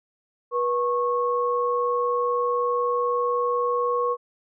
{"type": "tone pair together", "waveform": "sine", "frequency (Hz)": [485.5, 1096], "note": ["B4", "C#6"], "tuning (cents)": [-30, -20], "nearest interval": "octave + major second", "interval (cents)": 1410, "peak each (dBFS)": [-23, -24], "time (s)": [0.51, 4.17], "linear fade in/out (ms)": 50, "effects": []}